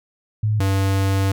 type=tone pair in turn; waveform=sine / square; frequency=107.2 / 97.16 Hz; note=A2 / G2; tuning=-45 / -15 cents; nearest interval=major second; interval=170 cents; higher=first; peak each=-16 / -17 dBFS; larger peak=first; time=0.43-0.6 / 0.6-1.32 s; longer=second; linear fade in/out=5 ms; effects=none